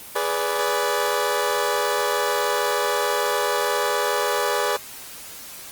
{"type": "chord", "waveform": "20% pulse", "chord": "G# diminished", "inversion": "none", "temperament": "equal with one note detuned", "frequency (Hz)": [415.3, 493.9, 580.6], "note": ["G#4", "B4", "D5"], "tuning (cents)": [0, 0, -20], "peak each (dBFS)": -20, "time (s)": [0.15, 4.77], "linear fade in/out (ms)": 10, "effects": ["white hiss -39 dBFS RMS until 5.71 s", "Opus 24 kbps"]}